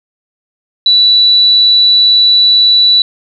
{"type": "tone", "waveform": "sine", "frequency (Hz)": 3951, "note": "B7", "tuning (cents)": 0, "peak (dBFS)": -4, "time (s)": [0.86, 3.02], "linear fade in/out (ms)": 2, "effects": []}